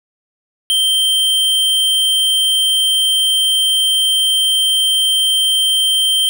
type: tone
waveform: square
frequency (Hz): 3136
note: G7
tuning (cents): 0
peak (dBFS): -12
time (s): 0.7-6.29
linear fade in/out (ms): 0
effects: none